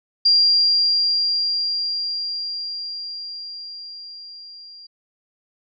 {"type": "tone with level ramp", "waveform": "sine", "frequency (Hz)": 4772, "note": "D8", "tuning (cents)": 27, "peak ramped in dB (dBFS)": [-11, -39], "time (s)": [0.25, 4.87], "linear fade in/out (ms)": 10, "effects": []}